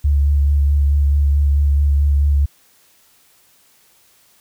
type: tone with vibrato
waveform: sine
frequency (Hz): 71.5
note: D2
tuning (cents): -46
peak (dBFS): -11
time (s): 0.04-2.46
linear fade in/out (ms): 10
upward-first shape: sine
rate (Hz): 4.6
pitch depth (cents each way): 22
effects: white hiss -54 dBFS RMS until 4.4 s